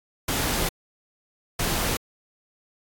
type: noise bursts at uneven times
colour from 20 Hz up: pink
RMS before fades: -25 dBFS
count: 2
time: 0.28-0.69 / 1.59-1.97 s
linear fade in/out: 5 ms
effects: AAC 64 kbps